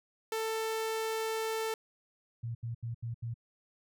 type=tone; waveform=sawtooth; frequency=443.8 Hz; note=A4; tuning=15 cents sharp; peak=-28 dBFS; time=0.32-1.74 s; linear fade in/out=2 ms
type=tone bursts; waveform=sine; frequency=116.54 Hz; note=A#2; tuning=in tune; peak=-34 dBFS; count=5; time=2.43-3.342 s; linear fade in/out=10 ms; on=120 ms; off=78 ms
effects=none